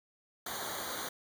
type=noise with comb filter; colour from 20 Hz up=pink; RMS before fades=-39 dBFS; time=0.46-1.09 s; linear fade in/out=5 ms; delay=0.38 ms; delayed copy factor=-1; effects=none